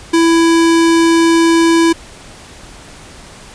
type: tone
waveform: square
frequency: 331.7 Hz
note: E4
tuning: 11 cents sharp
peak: -8 dBFS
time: 0.13-1.93 s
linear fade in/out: 10 ms
effects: pink hiss -36 dBFS RMS until 3.54 s + resampled to 22050 Hz